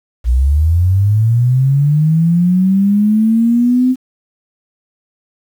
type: linear sweep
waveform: sine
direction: up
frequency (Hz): 57 to 259.1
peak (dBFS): -8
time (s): 0.24-3.96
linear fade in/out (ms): 50
effects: 7-bit